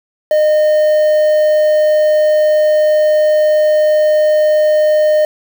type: tone with quantisation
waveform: triangle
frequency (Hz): 611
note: D#5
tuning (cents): -32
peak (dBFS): -6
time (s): 0.31-5.25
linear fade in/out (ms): 2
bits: 5
effects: none